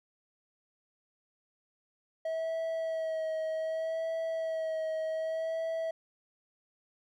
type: tone with vibrato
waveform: triangle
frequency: 644 Hz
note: E5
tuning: 41 cents flat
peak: -29 dBFS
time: 2.25-5.91 s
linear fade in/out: 5 ms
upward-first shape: sine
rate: 0.65 Hz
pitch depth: 23 cents each way
effects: none